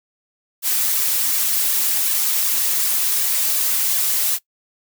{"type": "noise with flanger", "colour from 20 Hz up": "blue", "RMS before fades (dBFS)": -19, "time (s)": [0.62, 4.39], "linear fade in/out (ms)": 50, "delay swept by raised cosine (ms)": [1.7, 7.4], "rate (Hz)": 2.7, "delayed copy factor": 1, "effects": ["noise-tail reverb RT60 0.1 s tail -20 dB re dry"]}